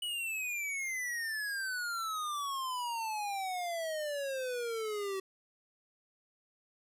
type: exponential sweep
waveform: square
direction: down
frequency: 2960 to 379.6 Hz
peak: -35 dBFS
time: 0.02-5.2 s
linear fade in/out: 5 ms
effects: resampled to 32000 Hz + 11-bit